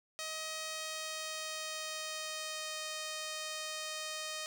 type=tone with pitch glide; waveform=5% pulse; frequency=630 to 621.7 Hz; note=D#5 to D#5; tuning=+21 to -2 cents; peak=-27 dBFS; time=0.19-4.46 s; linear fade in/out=0 ms; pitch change=-23 cents; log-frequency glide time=0.72-2.78 s; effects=none

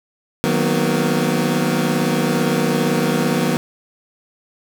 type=chord; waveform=25% pulse; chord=B major seventh; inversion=first; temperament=equal with one note detuned; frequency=155.56 / 185 / 233.1 / 250.8 Hz; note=D#3 / F#3 / A#3 / B3; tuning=0 / 0 / 0 / +27 cents; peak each=-18 dBFS; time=0.44-3.57 s; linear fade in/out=0 ms; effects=none

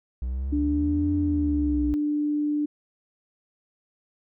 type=exponential two-way sweep; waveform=triangle; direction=up then down; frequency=61.2 to 87.7 to 61.2 Hz; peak=-24 dBFS; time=0.22-1.94 s; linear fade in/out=0 ms; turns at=1.15 s
type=tone with pitch glide; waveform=sine; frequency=293.7 to 296.3 Hz; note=D4 to D4; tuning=0 to +15 cents; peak=-22 dBFS; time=0.52-2.66 s; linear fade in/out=10 ms; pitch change=+15 cents; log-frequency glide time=1.51-1.66 s
effects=none

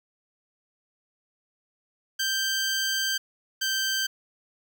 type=tone pair in turn; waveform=15% pulse; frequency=1568 / 1560.6 Hz; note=G6 / G6; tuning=0 / -8 cents; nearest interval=unison; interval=8 cents; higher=first; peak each=-18 dBFS; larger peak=neither; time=2.19-3.18 / 3.61-4.07 s; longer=first; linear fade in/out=10 ms; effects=none

